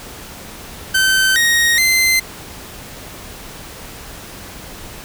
sawtooth tone with pitch steps, 1540 / 1874 / 2072 Hz, G6 / A#6 / C7, -31 / +9 / -17 cents, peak -8 dBFS, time 0.94-2.2 s, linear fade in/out 10 ms, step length 420 ms, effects pink hiss -34 dBFS RMS until 5.04 s

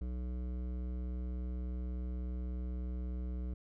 triangle tone with hard clipping, 61.74 Hz, B1, in tune, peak -38 dBFS, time 0.01-3.54 s, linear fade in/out 5 ms, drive 17 dB, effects none

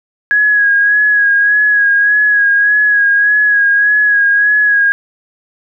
sine tone with vibrato, 1661.2 Hz, G#6, in tune, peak -7 dBFS, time 0.31-4.92 s, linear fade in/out 0 ms, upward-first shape sine, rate 1.7 Hz, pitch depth 34 cents each way, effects none

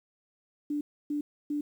sine tone bursts, 293.7 Hz, D4, in tune, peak -28 dBFS, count 3, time 0.7-1.61 s, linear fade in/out 5 ms, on 110 ms, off 290 ms, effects 10-bit

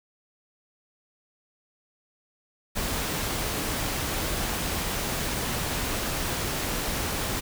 pink noise, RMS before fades -29 dBFS, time 2.75-7.41 s, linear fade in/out 20 ms, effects none

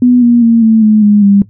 sine tone with pitch steps, 246.9 / 238.4 / 230.1 / 222.1 / 214.4 / 207 / 199.85 Hz, B3 / A#3 / A#3 / A3 / A3 / G#3 / G3, 0 / +39 / -22 / +16 / -45 / -5 / +34 cents, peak -3 dBFS, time 0.02-1.42 s, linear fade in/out 2 ms, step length 200 ms, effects noise-tail reverb RT60 0.1 s tail -18 dB re dry + added 105 Hz sine -37 dBFS peak until 1.49 s

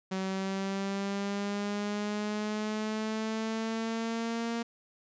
sawtooth linear sweep, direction up, 189 to 233.1 Hz, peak -27 dBFS, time 0.11-4.63 s, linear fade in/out 10 ms, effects resampled to 16000 Hz

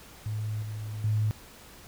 sine tone with level steps, 107.3 Hz, A2, 43 cents flat, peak -29 / -33 / -23 dBFS, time 0.26-1.31 s, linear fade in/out 0 ms, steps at 0.62 / 1.04 s, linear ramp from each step 2 ms, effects pink hiss -50 dBFS RMS until 1.87 s

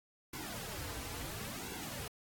pink noise with flanger, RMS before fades -43 dBFS, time 0.33-2.08 s, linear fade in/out 5 ms, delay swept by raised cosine 1.6 to 5.6 ms, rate 0.72 Hz, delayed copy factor -0.85, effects AAC 64 kbps

